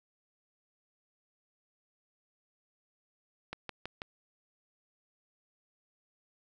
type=click train; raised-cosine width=0.3 ms; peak=-22 dBFS; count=4; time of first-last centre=3.53-4.019 s; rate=6.14 Hz; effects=none